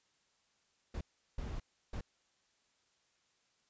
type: noise bursts at uneven times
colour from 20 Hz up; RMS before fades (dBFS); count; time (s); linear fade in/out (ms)
brown; -40; 3; 0.94-1.01 / 1.38-1.6 / 1.93-2.01; 5
effects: white hiss -75 dBFS RMS until 3.69 s + resampled to 16000 Hz